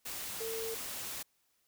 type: tone in noise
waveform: sine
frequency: 450.7 Hz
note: A4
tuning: 42 cents sharp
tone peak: -37 dBFS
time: 0.4-0.75 s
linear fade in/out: 10 ms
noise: white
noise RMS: -41 dBFS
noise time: 0.05-1.23 s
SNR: +1 dB
effects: white hiss -75 dBFS RMS until 1.67 s